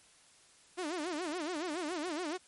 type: tone with vibrato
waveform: sawtooth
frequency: 329.6 Hz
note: E4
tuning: in tune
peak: -31 dBFS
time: 0.77-2.38 s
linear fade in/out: 20 ms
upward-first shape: sine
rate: 7.1 Hz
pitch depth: 210 cents each way
effects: white hiss -62 dBFS RMS until 2.47 s + MP3 48 kbps